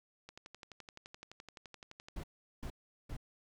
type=click train; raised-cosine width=0.2 ms; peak=-32 dBFS; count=22; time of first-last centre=0.29-2.085 s; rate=11.7 Hz
type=noise bursts; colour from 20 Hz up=brown; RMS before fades=-42 dBFS; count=3; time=2.16-3.168 s; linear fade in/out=5 ms; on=76 ms; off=390 ms
effects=none